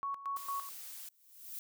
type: tone with tremolo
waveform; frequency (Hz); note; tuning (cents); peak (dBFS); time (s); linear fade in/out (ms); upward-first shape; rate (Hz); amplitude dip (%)
sine; 1112; C#6; +5; -34; 0.03-0.69; 0; square; 4.4; 75
type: noise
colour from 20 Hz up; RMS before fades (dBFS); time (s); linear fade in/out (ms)
blue; -47; 0.36-1.09; 5
type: noise with exponential growth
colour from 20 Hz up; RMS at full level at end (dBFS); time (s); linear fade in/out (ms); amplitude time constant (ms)
violet; -41; 0.99-1.59; 1; 130
effects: none